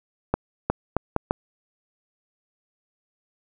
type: accelerating click train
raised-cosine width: 1 ms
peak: -6 dBFS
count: 5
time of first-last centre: 0.34-1.309 s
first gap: 360 ms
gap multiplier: 0.74
effects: none